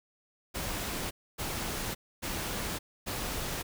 pink noise bursts, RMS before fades -35 dBFS, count 4, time 0.54-3.63 s, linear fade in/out 20 ms, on 570 ms, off 270 ms, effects none

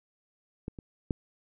clicks, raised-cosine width 3 ms, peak -22 / -29 / -15 dBFS, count 3, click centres 0.681 / 0.788 / 1.108 s, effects none

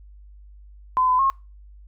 sine tone with pitch steps, 1020 / 1011 / 1080 Hz, C6 / B5 / C#6, -44 / +40 / -45 cents, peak -16 dBFS, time 0.97-1.3 s, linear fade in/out 0 ms, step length 110 ms, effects noise-tail reverb RT60 0.3 s tail -25 dB re dry + added 50 Hz sine -43 dBFS peak until 1.87 s

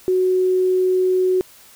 sine tone, 370 Hz, F#4, in tune, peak -14 dBFS, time 0.08-1.41 s, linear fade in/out 0 ms, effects white hiss -47 dBFS RMS until 1.75 s

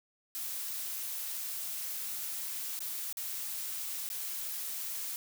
blue noise with dropouts, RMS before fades -38 dBFS, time 0.35-5.16 s, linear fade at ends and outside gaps 0 ms, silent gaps 2.791-2.805 / 3.126-3.171 / 4.09-4.101 s, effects none

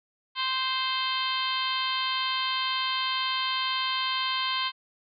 harmonic tone, 522 Hz, C5, 4 cents flat, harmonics 2 / 3 / 4 / 5 / 6 / 7 / 8 / 9, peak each -30 / -37 / -36 / -37 / -31 / -36 / -35 / -43 dBFS, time 0.35-4.72 s, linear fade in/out 50 ms, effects none

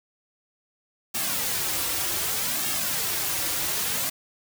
white noise with flanger, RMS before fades -27 dBFS, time 1.14-4.1 s, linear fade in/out 10 ms, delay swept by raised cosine 2 to 4.8 ms, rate 0.65 Hz, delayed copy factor -0.7, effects none

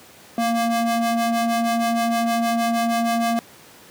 square ring-modulated tone, 233.1 Hz, A#3, in tune, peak -16 dBFS, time 0.38-3.39 s, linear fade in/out 0 ms, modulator 463 Hz, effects pink hiss -46 dBFS RMS until 3.9 s + high-pass 150 Hz 12 dB/octave

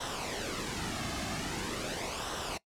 pink noise with flanger, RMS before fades -36 dBFS, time 0-2.58 s, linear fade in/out 10 ms, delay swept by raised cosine 0.43 to 2.13 ms, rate 0.43 Hz, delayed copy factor -0.6, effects noise-tail reverb RT60 0.1 s tail -20 dB re dry + low-pass 8000 Hz 12 dB/octave

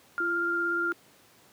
sine tone with vibrato, 1396.9 Hz, F6, in tune, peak -26 dBFS, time 0.18-0.92 s, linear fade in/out 0 ms, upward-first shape sine, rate 17 Hz, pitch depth 12 cents each way
sine tone, 341.4 Hz, F4, 39 cents flat, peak -32 dBFS, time 0.2-0.93 s, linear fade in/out 5 ms
effects pink hiss -58 dBFS RMS until 1.52 s + high-pass 150 Hz 12 dB/octave

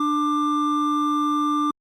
triangle tone pair together, 296.6 / 1186.4 Hz, D4 / D6, +17 / +17 cents, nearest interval 2 octaves, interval 2400 cents, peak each -20 dBFS, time 0-1.71 s, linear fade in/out 5 ms, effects Opus 48 kbps

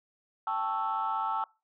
sine chord, A dominant seventh, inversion third, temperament equal, 784 / 880 / 1108.7 / 1318.5 Hz, G5 / A5 / C#6 / E6, 0 / 0 / 0 / 0 cents, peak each -35 / -31 / -36 / -32 dBFS, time 0.47-1.44 s, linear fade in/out 2 ms, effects noise-tail reverb RT60 0.3 s tail -24 dB re dry + tanh soft clip ceiling -21 dBFS

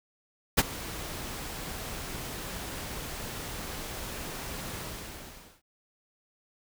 pink noise with ADSR envelope, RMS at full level -18 dBFS, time 0.57-5.62 s, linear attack 19 ms, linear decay 31 ms, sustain -20 dB, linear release 840 ms, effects none

